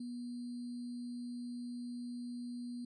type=tone with sample-and-hold; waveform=sine; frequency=242.4 Hz; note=B3; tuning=32 cents flat; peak=-40 dBFS; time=0-2.85 s; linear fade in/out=5 ms; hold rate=4410 Hz; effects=resampled to 22050 Hz